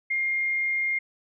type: tone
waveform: sine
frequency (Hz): 2122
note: C7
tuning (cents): +24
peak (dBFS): -23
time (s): 0.1-0.99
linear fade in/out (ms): 10
effects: none